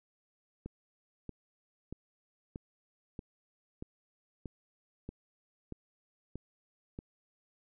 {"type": "click train", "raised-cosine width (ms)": 3, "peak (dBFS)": -28, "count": 11, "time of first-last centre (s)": [0.66, 6.989], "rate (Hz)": 1.58, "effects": []}